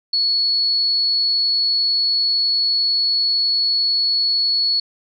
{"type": "tone", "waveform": "sine", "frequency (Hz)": 4389, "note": "C#8", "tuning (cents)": -18, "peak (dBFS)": -15, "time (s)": [0.13, 4.8], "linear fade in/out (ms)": 5, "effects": []}